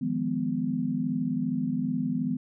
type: chord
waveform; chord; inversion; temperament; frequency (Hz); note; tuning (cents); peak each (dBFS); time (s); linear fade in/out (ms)
sine; F half-diminished seventh; third; equal with one note detuned; 155.56 / 174.61 / 207.7 / 250.2; Eb3 / F3 / Ab3 / Cb4; 0 / 0 / 0 / +23; -34 / -33 / -32 / -28; 0.01-2.37; 10
effects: none